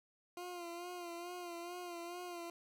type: tone with vibrato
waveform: 20% pulse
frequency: 349.2 Hz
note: F4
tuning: in tune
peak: -39 dBFS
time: 0.37-2.5 s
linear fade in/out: 2 ms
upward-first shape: sine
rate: 2.3 Hz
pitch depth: 46 cents each way
effects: none